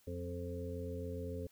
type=harmonic tone with a mistuned harmonic; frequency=87.31 Hz; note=F2; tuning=in tune; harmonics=1 / 2 / 3 / 5 / 6; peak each=-42 / -49 / -47 / -45 / -47 dBFS; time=0.07-1.47 s; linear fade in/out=5 ms; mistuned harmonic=2; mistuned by=+29 cents; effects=white hiss -69 dBFS RMS until 1.51 s